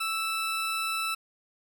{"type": "tone", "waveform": "20% pulse", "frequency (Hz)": 1318.5, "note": "E6", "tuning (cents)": 0, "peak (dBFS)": -23, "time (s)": [0, 1.15], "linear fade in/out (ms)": 10, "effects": []}